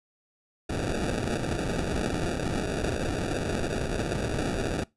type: noise with sample-and-hold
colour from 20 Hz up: white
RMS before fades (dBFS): -29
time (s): 0.69-4.84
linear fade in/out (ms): 10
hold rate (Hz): 1050
effects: noise-tail reverb RT60 0.2 s tail -22 dB re dry + resampled to 24000 Hz